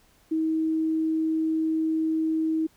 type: tone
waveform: sine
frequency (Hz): 318.6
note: D#4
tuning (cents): +41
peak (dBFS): -22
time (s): 0.31-2.67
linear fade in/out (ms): 10
effects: pink hiss -61 dBFS RMS until 2.76 s